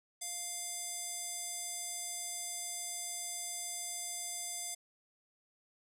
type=tone with band-pass filter; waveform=square; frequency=698.5 Hz; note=F5; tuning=in tune; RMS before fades=-41 dBFS; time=0.21-4.75 s; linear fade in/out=10 ms; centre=8400 Hz; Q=3; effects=none